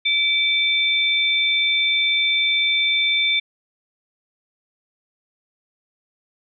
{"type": "tone pair together", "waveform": "sine", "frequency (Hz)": [2315, 3562], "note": ["D7", "A7"], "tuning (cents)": [-25, 21], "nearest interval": "perfect fifth", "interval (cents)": 746, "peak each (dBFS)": -19, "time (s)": [0.05, 3.4], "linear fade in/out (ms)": 10, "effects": []}